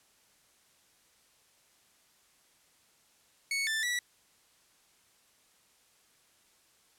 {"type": "tone with pitch steps", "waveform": "sawtooth", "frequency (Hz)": [2216, 1769, 1947], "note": ["C#7", "A6", "B6"], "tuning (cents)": [-1, 9, -25], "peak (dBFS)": -26, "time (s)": [3.51, 3.99], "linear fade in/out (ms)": 2, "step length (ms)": 160, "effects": ["white hiss -66 dBFS RMS until 6.98 s", "low-pass 11000 Hz 12 dB/octave"]}